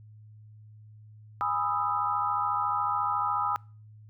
sine chord, E major seventh, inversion first, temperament equal with one note detuned, 824.4 / 987.8 / 1244.5 / 1318.5 Hz, G#5 / B5 / D#6 / E6, -13 / 0 / 0 / 0 cents, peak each -32 / -32 / -29 / -33 dBFS, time 1.41-3.56 s, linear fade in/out 0 ms, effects noise-tail reverb RT60 0.4 s tail -26 dB re dry + added 107 Hz sine -48 dBFS peak until 4.09 s

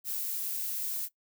violet noise, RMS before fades -34 dBFS, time 0.04-1.09 s, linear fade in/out 50 ms, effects noise-tail reverb RT60 0.1 s tail -18 dB re dry

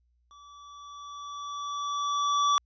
square tone with level ramp, 1153 Hz, D6, 32 cents flat, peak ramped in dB -51 to -21 dBFS, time 0.31-2.58 s, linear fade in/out 0 ms, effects added 60 Hz sine -66 dBFS peak until 2.65 s + resampled to 16000 Hz

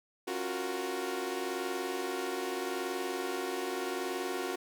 sawtooth chord, Gb major seventh, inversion second, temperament equal with one note detuned, 273.1 / 349.2 / 370 / 466.2 Hz, Db4 / F4 / Gb4 / Bb4, -26 / 0 / 0 / 0 cents, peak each -38 / -36 / -32 / -37 dBFS, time 0.27-4.56 s, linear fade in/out 10 ms, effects none

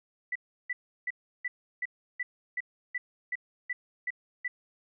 sine tone bursts, 1975.5 Hz, B6, in tune, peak -29 dBFS, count 12, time 0.32-4.48 s, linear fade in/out 5 ms, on 35 ms, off 340 ms, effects none

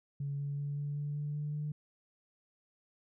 sine tone with pitch steps, 141.2 / 142.35 / 143.5 / 144.67 / 145.84 / 147.03 / 148.22 / 149.42 Hz, C#3 / C#3 / D3 / D3 / D3 / D3 / D3 / D3, +32 / +46 / -40 / -26 / -12 / +2 / +16 / +30 cents, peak -33 dBFS, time 0.2-1.72 s, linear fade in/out 5 ms, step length 190 ms, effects tanh soft clip ceiling -29 dBFS

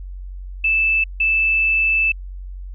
sine tone bursts at uneven times, 2634 Hz, E7, 2 cents flat, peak -14 dBFS, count 2, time 0.64-1.04 / 1.2-2.12 s, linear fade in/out 5 ms, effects added 46 Hz sine -29 dBFS peak until 2.74 s

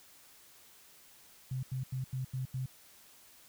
sine tone bursts, 130 Hz, C3, 11 cents flat, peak -33 dBFS, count 6, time 1.51-2.66 s, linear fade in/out 5 ms, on 120 ms, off 86 ms, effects white hiss -59 dBFS RMS until 3.48 s

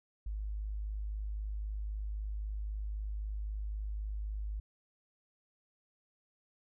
sine tone, 51.91 Hz, G#1, in tune, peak -35 dBFS, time 0.26-4.6 s, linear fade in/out 5 ms, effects none

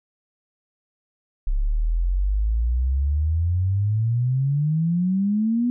sine exponential sweep, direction up, 33.3 to 246.9 Hz, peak -18 dBFS, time 1.47-5.7 s, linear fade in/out 0 ms, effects none

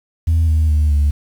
sine tone with pitch steps, 81.6 / 78.5 / 75.52 / 72.66 Hz, E2 / D#2 / D2 / D2, -17 / +16 / +49 / -18 cents, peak -9 dBFS, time 0.27-1.11 s, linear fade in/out 10 ms, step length 210 ms, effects tanh soft clip ceiling -9 dBFS + 7-bit

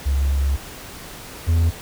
sine / triangle tone pair in turn, 68.8 / 83 Hz, C#2 / E2, -12 / +12 cents, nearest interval minor third, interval 324 cents, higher second, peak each -16 / -12 dBFS, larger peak second, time 0.05-0.57 / 1.47-1.71 s, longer first, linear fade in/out 20 ms, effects pink hiss -37 dBFS RMS until 1.81 s

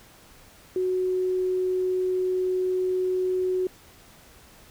sine tone, 369.3 Hz, F#4, 3 cents flat, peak -22 dBFS, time 0.76-3.67 s, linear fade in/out 2 ms, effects pink hiss -52 dBFS RMS until 4.7 s

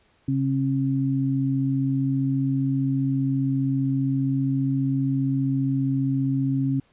sine tone pair together, 135.26 / 270.3 Hz, C#3 / C#4, -42 / -44 cents, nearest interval octave, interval 1198 cents, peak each -23 dBFS, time 0.28-6.8 s, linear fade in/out 5 ms, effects pink hiss -62 dBFS RMS until 6.92 s + resampled to 8000 Hz

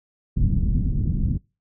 pink low-pass noise, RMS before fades -21 dBFS, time 0.36-1.38 s, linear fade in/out 10 ms, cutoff 210 Hz, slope 24 dB/octave, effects noise-tail reverb RT60 0.3 s tail -26 dB re dry

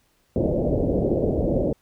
white low-pass noise, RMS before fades -22 dBFS, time 0.36-1.73 s, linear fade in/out 2 ms, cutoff 590 Hz, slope 48 dB/octave, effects pink hiss -65 dBFS RMS until 1.81 s

